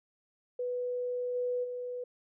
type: tone with level steps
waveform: sine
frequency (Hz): 493.9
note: B4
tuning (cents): 0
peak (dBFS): -31 / -29 / -35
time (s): 0.59-2.04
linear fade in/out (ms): 5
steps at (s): 1.34 / 1.63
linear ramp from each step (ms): 20
effects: none